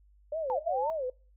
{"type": "tone with vibrato", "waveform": "sine", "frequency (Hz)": 572, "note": "D5", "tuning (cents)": -46, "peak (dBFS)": -30, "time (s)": [0.32, 1.1], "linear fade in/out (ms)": 5, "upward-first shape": "sine", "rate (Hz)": 3.7, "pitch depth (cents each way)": 230}
{"type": "linear two-way sweep", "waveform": "sine", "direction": "down then up", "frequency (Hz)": [935, 587, 935], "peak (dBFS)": -29, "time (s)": [0.5, 0.9], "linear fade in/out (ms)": 0, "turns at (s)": 0.59}
{"effects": ["noise-tail reverb RT60 0.4 s tail -26 dB re dry", "added 50 Hz sine -58 dBFS peak until 1.36 s"]}